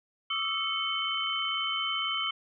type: tone cluster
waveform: sine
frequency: 1149 / 1253 / 1331 / 2198 / 3066 Hz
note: D6 / D#6 / E6 / C#7 / G7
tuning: -38 / +12 / +16 / -15 / -39 cents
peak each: -39 / -38 / -37 / -36 / -30 dBFS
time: 0.3-2.31 s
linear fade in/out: 5 ms
effects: none